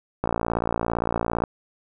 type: click train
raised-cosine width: 1 ms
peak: -9 dBFS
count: 70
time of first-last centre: 0.24-1.438 s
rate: 57.6 Hz
effects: none